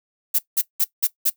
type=noise bursts; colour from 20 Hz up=violet; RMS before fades=-18 dBFS; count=5; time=0.34-1.3 s; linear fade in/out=10 ms; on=48 ms; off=180 ms; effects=noise-tail reverb RT60 0.1 s tail -18 dB re dry